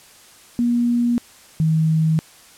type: tone pair in turn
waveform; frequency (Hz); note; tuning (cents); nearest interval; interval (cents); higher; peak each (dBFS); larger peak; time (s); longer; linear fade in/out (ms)
sine; 239.2 / 158.82; A#3 / D#3; +45 / +36; perfect fifth; 709; first; -15 / -14; second; 0.59-1.18 / 1.6-2.19; neither; 0
effects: white hiss -47 dBFS RMS until 2.57 s + low-pass 11000 Hz 12 dB/octave